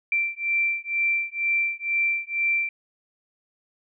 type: beating tone pair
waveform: sine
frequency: 2349 / 2351.1 Hz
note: D7 / D7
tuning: 0 / +1 cents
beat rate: 2.1 Hz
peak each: -25 / -25 dBFS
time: 0.12-2.69 s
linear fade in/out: 2 ms
effects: none